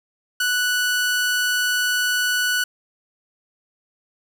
sawtooth tone, 1480 Hz, F#6, in tune, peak -15 dBFS, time 0.4-2.64 s, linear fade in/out 5 ms, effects none

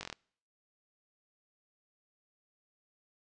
slowing click train, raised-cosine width 0.2 ms, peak -22 dBFS, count 6, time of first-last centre 0.01-0.127 s, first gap 20 ms, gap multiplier 1.08, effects noise-tail reverb RT60 0.6 s tail -26 dB re dry + resampled to 22050 Hz

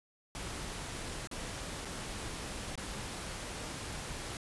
pink noise with dropouts, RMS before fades -41 dBFS, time 0.35-4.37 s, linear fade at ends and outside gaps 1 ms, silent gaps 1.273-1.313 / 1.85-1.854 / 2.755-2.776 s, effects resampled to 24000 Hz

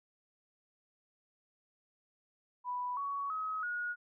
sine tone with pitch steps, 987.8 / 1121.7 / 1273.6 / 1446.2 Hz, B5 / C#6 / D#6 / F#6, 0 / +20 / +40 / -40 cents, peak -34 dBFS, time 2.64-3.96 s, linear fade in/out 50 ms, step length 330 ms, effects none

